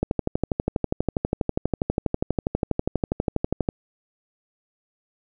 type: click train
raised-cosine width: 2 ms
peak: -8 dBFS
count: 46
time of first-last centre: 0.03-3.689 s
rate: 12.3 Hz
effects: none